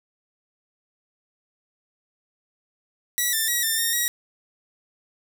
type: tone with pitch steps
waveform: 5% pulse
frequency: 1942 / 1784 / 1915 / 1793 / 1836 / 1910 Hz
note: B6 / A6 / A#6 / A6 / A#6 / A#6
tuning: -30 / +23 / +46 / +32 / -27 / +42 cents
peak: -11 dBFS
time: 3.18-4.08 s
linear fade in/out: 0 ms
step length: 150 ms
effects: none